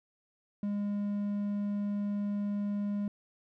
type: tone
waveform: triangle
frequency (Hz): 204.2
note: G#3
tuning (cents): -29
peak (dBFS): -28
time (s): 0.63-3.08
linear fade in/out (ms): 2
effects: none